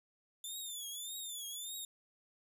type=tone with vibrato; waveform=15% pulse; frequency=3520 Hz; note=A7; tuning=in tune; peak=-35 dBFS; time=0.44-1.85 s; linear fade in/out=2 ms; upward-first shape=triangle; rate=1.7 Hz; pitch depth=140 cents each way; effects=none